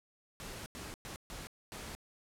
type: noise bursts at uneven times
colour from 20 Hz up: pink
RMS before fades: -45 dBFS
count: 5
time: 0.4-0.66 / 0.75-0.94 / 1.05-1.16 / 1.3-1.47 / 1.72-1.95 s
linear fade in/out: 0 ms
effects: low-pass 12000 Hz 12 dB/octave